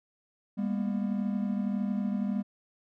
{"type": "tone cluster", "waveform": "triangle", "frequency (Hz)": [200.9, 229.9, 242.6], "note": ["G3", "A#3", "B3"], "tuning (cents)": [43, -24, -31], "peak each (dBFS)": [-27, -36, -32], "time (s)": [0.57, 2.43], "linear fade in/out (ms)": 20, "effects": []}